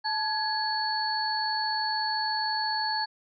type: tone cluster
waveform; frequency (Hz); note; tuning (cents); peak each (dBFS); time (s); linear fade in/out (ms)
sine; 872 / 1671 / 4427; A5 / G#6 / C#8; -16 / +10 / -3; -29 / -33 / -30; 0.04-3.06; 20
effects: none